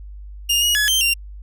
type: tone with pitch steps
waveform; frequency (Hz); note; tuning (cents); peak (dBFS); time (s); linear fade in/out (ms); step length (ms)
sawtooth; 2826 / 2893 / 1696 / 3132 / 2772; F7 / F#7 / G#6 / G7 / F7; +20 / -40 / +36 / -2 / -14; -12; 0.49-1.14; 10; 130
effects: added 50 Hz sine -33 dBFS peak until 1.42 s